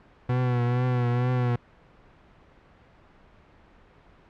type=tone with vibrato; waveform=40% pulse; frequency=123.47 Hz; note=B2; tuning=in tune; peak=-21 dBFS; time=0.29-1.56 s; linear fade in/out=5 ms; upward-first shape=triangle; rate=2.2 Hz; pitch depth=48 cents each way; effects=pink hiss -55 dBFS RMS until 4.29 s + low-pass 2000 Hz 12 dB/octave